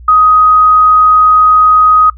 sine tone, 1254 Hz, D#6, 13 cents sharp, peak -3 dBFS, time 0.08-2.1 s, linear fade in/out 5 ms, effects noise-tail reverb RT60 0.1 s tail -19 dB re dry + added 60 Hz sine -29 dBFS peak until 2.17 s

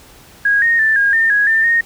sine tone with pitch steps, 1644 / 1853 / 1766 / 1628 / 1811 / 1662 / 1793 / 1852 Hz, G#6 / A#6 / A6 / G#6 / A6 / G#6 / A6 / A#6, -18 / -11 / +6 / -35 / +49 / +1 / +32 / -12 cents, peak -10 dBFS, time 0.45-1.81 s, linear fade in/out 5 ms, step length 170 ms, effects pink hiss -43 dBFS RMS until 1.85 s

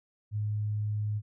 sine tone, 105.4 Hz, G#2, 26 cents sharp, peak -28 dBFS, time 0.31-1.22 s, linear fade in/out 50 ms, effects none

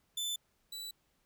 sawtooth tone pair in turn, 3520 / 3951 Hz, A7 / B7, 0 / 0 cents, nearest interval major second, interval 200 cents, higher second, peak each -31 / -38 dBFS, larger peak first, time 0.17-0.36 / 0.72-0.91 s, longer neither, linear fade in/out 5 ms, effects pink hiss -75 dBFS RMS until 1.25 s

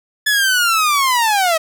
sawtooth linear sweep, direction down, 1730 to 626 Hz, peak -9 dBFS, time 0.26-1.58 s, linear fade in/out 10 ms, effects none

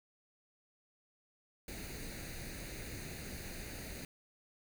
pink noise with comb filter, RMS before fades -45 dBFS, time 1.68-4.05 s, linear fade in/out 2 ms, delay 0.46 ms, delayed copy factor +0.7, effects none

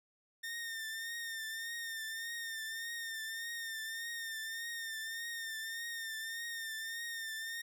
sawtooth tone with vibrato, 1818 Hz, A#6, 44 cents flat, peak -36 dBFS, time 0.43-7.62 s, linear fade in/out 10 ms, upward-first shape triangle, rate 1.7 Hz, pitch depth 51 cents each way, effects none

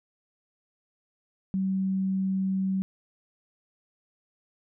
sine tone, 190.9 Hz, G3, 46 cents flat, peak -24 dBFS, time 1.54-2.82 s, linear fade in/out 0 ms, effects none

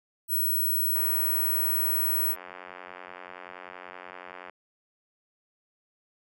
sine tone, 15930 Hz, B9, 14 cents sharp, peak -23 dBFS, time 0.28-2.36 s, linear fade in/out 50 ms
click train, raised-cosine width 0.5 ms, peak -25 dBFS, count 321, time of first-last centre 0.96-4.496 s, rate 90.5 Hz
effects high-pass 400 Hz 12 dB/octave

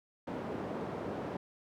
white band-pass noise, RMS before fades -39 dBFS, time 0.27-1.37 s, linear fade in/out 5 ms, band 130 to 560 Hz, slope 12 dB/octave, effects none

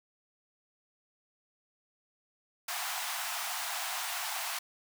pink high-pass noise, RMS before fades -36 dBFS, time 2.68-4.59 s, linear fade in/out 5 ms, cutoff 670 Hz, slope 96 dB/octave, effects none

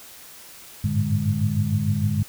sine tone cluster, 96.8 / 103.5 / 110 / 148.3 / 205.7 Hz, G2 / G#2 / A2 / D3 / G#3, -21 / -5 / 0 / +17 / -16 cents, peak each -26 dBFS, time 0.84-2.23 s, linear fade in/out 5 ms, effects white hiss -44 dBFS RMS until 2.28 s

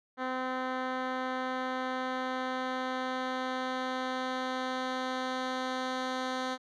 10% pulse tone with low-pass filter sweep, 257.4 Hz, C4, 28 cents flat, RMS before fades -34 dBFS, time 0.17-6.58 s, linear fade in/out 50 ms, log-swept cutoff 2200 to 4700 Hz, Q 1, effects none

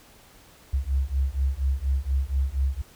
sine beating tone pair, 65.5 / 69.7 Hz, C2 / C#2, +2 / +10 cents, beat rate 4.2 Hz, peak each -25 dBFS, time 0.73-2.82 s, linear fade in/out 10 ms, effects pink hiss -53 dBFS RMS until 2.95 s

